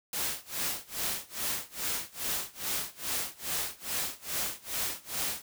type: noise with tremolo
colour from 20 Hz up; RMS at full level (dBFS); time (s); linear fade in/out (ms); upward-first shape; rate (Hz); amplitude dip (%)
white; -31; 0.13-5.42; 2; sine; 2.4; 95
effects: none